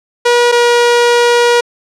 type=tone pair in turn; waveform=sawtooth; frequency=481.3 / 478.7 Hz; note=B4 / A#4; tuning=-45 / +46 cents; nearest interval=unison; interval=9 cents; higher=first; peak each=-3 dBFS; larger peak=neither; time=0.25-0.52 / 0.52-1.61 s; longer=second; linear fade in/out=10 ms; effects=low-pass 7000 Hz 12 dB/octave